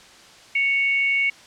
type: tone pair together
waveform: sine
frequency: 2217 / 2776 Hz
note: C#7 / F7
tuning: 0 / -11 cents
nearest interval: major third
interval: 389 cents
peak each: -18 / -28 dBFS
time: 0.55-1.3 s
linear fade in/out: 5 ms
effects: white hiss -47 dBFS RMS until 1.46 s + low-pass 6000 Hz 12 dB/octave